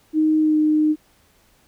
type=tone with pitch glide; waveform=sine; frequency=311.1 to 306.5 Hz; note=D#4 to D#4; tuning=0 to -26 cents; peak=-14 dBFS; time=0.13-0.96 s; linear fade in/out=50 ms; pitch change=-26 cents; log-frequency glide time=0.39-0.57 s; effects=pink hiss -58 dBFS RMS until 1.67 s